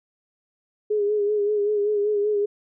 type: tone with vibrato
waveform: sine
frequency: 415.3 Hz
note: G#4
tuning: in tune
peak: -19 dBFS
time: 0.9-2.46 s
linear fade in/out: 10 ms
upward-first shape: sine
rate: 5.2 Hz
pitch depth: 43 cents each way
effects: none

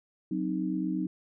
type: chord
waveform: sine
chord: C diminished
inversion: second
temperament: equal with one note detuned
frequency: 185 / 261.6 / 310.1 Hz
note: Gb3 / C4 / Eb4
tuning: 0 / 0 / -6 cents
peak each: -32 / -34 / -31 dBFS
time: 0.31-1.07 s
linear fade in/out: 5 ms
effects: none

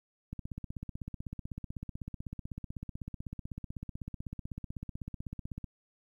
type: click train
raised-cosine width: 5 ms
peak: -27 dBFS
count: 86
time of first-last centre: 0.33-5.643 s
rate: 16 Hz
effects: 11-bit

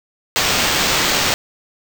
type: noise with sample-and-hold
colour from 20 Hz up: blue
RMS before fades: -17 dBFS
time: 0.36-1.34 s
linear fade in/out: 0 ms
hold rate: 11025 Hz
effects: none

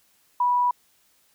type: tone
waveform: sine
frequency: 980 Hz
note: B5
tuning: 14 cents flat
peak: -18 dBFS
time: 0.4-0.71 s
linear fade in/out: 5 ms
effects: white hiss -63 dBFS RMS until 1.34 s

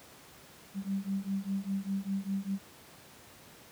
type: beating tone pair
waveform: sine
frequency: 193 / 198 Hz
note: G3 / G3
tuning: -27 / +18 cents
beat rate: 5 Hz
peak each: -34 / -34 dBFS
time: 0.74-2.59 s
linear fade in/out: 50 ms
effects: pink hiss -54 dBFS RMS until 3.71 s + high-pass 100 Hz 12 dB/octave

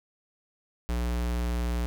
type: tone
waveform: square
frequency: 59.6 Hz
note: A#1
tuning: 39 cents sharp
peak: -27 dBFS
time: 0.89-1.86 s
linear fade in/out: 0 ms
effects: none

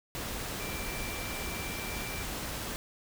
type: tone in noise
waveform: sine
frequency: 2349 Hz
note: D7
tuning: in tune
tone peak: -42 dBFS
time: 0.6-2.23 s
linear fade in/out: 0 ms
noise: pink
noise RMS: -37 dBFS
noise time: 0.15-2.76 s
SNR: -8 dB
effects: none

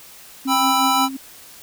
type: tone with tremolo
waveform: sine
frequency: 267.7 Hz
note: C4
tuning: 40 cents sharp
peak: -20 dBFS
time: 0.45-1.17 s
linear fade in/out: 10 ms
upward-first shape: sine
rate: 5.6 Hz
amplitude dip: 65%
type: chord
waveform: square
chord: E minor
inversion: first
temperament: just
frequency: 791.1 / 988.9 / 1318.5 Hz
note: G5 / B5 / E6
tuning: +16 / +2 / 0 cents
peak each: -21 dBFS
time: 0.47-1.09 s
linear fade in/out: 50 ms
effects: white hiss -43 dBFS RMS until 1.62 s

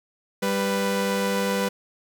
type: tone pair together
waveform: sawtooth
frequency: 196.56 / 495.3 Hz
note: G3 / B4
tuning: +5 / +5 cents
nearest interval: octave + major third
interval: 1600 cents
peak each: -21 dBFS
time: 0.42-1.69 s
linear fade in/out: 10 ms
effects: none

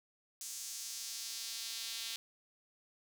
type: tone with high-pass filter sweep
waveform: sawtooth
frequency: 227.5 Hz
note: A#3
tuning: 42 cents flat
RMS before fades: -43 dBFS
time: 0.41-2.16 s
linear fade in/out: 0 ms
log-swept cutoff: 6700 to 3700 Hz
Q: 1.8
effects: none

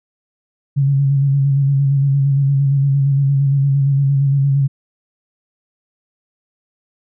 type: tone with vibrato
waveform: sine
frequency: 138.59 Hz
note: C#3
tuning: in tune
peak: -11 dBFS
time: 0.76-4.68 s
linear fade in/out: 20 ms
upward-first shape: square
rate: 8.7 Hz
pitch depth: 28 cents each way
effects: none

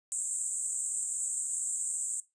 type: band-pass noise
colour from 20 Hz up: pink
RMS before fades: -34 dBFS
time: 0.12-2.2 s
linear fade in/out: 0 ms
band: 7400 to 8700 Hz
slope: 96 dB/octave
effects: noise-tail reverb RT60 0.2 s tail -17 dB re dry + resampled to 22050 Hz

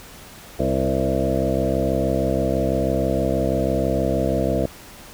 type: harmonic tone with a mistuned harmonic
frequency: 66.2 Hz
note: C2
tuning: 21 cents sharp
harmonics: 1 / 2 / 3 / 4 / 5 / 7 / 8 / 9 / 10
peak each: -27 / -27 / -27 / -27 / -27 / -27 / -27 / -27 / -27 dBFS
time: 0.59-4.66 s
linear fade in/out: 5 ms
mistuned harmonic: 8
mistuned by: -17 cents
effects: pink hiss -42 dBFS RMS until 5.13 s

